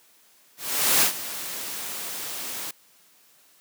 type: noise with ADSR envelope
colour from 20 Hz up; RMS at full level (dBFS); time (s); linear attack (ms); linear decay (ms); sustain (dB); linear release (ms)
white; -18; 0.57-2.71; 450; 100; -15; 4
effects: white hiss -58 dBFS RMS until 3.6 s + high-pass 150 Hz 12 dB/octave